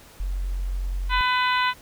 sine tone, 45.43 Hz, F#1, 31 cents flat, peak -24 dBFS, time 0.2-1.21 s, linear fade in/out 0 ms
harmonic tone, 501 Hz, B4, 25 cents sharp, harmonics 2 / 3 / 4 / 5 / 6 / 7 / 8, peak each -22 / -26 / -28 / -30 / -32 / -33 / -34 dBFS, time 1.09-1.74 s, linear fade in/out 50 ms
effects pink hiss -49 dBFS RMS until 1.81 s

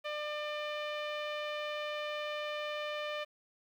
sawtooth tone with low-pass filter, 598 Hz, D5, 31 cents sharp, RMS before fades -38 dBFS, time 0.04-3.25 s, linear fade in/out 20 ms, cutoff 3000 Hz, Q 2, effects 11-bit

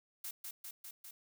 blue noise with echo, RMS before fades -43 dBFS, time 0.24-0.31 s, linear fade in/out 5 ms, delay 200 ms, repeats 4, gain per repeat -2 dB, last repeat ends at 1.11 s, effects none

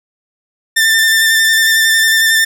sawtooth tone with vibrato, 1787 Hz, A6, 26 cents sharp, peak -5 dBFS, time 0.76-2.45 s, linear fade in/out 10 ms, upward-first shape square, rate 11 Hz, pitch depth 13 cents each way, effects none

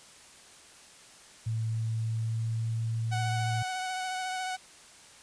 sine tone with pitch glide, 112 to 113.43 Hz, A2 to A#2, +31 to -47 cents, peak -28 dBFS, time 1.46-3.63 s, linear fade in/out 10 ms, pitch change +22 cents, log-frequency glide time 1.74-2.83 s
sawtooth tone with vibrato, 744 Hz, F#5, 9 cents sharp, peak -28 dBFS, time 3.11-4.57 s, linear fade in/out 20 ms, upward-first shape triangle, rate 14 Hz, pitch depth 22 cents each way
effects white hiss -53 dBFS RMS until 5.22 s + resampled to 22050 Hz

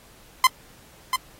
sawtooth tone with echo, 1032 Hz, C6, 24 cents flat, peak -8 dBFS, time 0.44-0.47 s, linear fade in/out 2 ms, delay 690 ms, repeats 1, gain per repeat -8 dB, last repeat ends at 1.16 s, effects pink hiss -52 dBFS RMS until 1.39 s + AAC 48 kbps

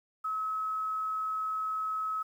sine tone with quantisation, 1286 Hz, E6, 43 cents flat, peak -30 dBFS, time 0.24-2.23 s, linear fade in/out 10 ms, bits 10, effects none

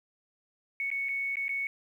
sine tone with dropouts, 2217 Hz, C#7, in tune, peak -29 dBFS, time 0.8-1.67 s, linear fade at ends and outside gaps 1 ms, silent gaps 0.903-0.914 / 1.086-1.09 / 1.356-1.369 / 1.482-1.492 s, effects 10-bit

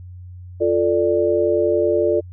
sine chord, D minor, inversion first, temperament equal, 349.2 / 440 / 587.3 Hz, F4 / A4 / D5, 0 / 0 / 0 cents, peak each -19 dBFS, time 0.6-2.21 s, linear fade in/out 20 ms, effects added 90 Hz sine -34 dBFS peak until 2.32 s

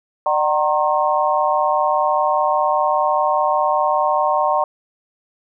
sine tone cluster, 601 / 757 / 928 / 1073 Hz, D5 / F#5 / A#5 / C6, +40 / +39 / -8 / +43 cents, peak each -20 dBFS, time 0.26-4.64 s, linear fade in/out 2 ms, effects none

